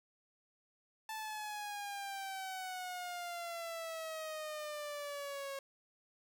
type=exponential sweep; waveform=sawtooth; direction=down; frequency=880 to 546 Hz; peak=-37 dBFS; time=1.09-5.59 s; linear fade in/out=2 ms; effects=none